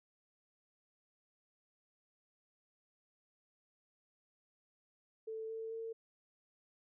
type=tone with pitch steps; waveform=sine; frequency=442.6 / 447.2 / 451.9 Hz; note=A4 / A4 / A4; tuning=+10 / +28 / +46 cents; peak=-40 dBFS; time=5.27-5.93 s; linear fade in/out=10 ms; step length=220 ms; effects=none